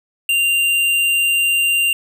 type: tone with tanh clipping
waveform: sine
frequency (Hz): 2783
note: F7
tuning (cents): -7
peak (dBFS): -15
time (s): 0.29-1.93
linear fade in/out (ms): 2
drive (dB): 14
effects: none